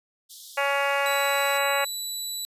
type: high-pass noise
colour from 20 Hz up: pink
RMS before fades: -44 dBFS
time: 0.29-1.59 s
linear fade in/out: 20 ms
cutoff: 3300 Hz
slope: 96 dB/octave
type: harmonic tone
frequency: 280 Hz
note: C#4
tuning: 18 cents sharp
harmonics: 2 / 3 / 4 / 5 / 6 / 7 / 8 / 9 / 10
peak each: -27 / -29 / -30 / -31 / -32 / -32 / -33 / -34 / -34 dBFS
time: 0.57-1.85 s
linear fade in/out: 10 ms
type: tone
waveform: 20% pulse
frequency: 3951 Hz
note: B7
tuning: in tune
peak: -24 dBFS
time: 1.06-2.45 s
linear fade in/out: 0 ms
effects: resampled to 32000 Hz